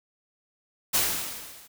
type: noise with level ramp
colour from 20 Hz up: white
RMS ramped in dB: -21 to -51 dBFS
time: 0.93-1.68 s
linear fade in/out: 20 ms
effects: none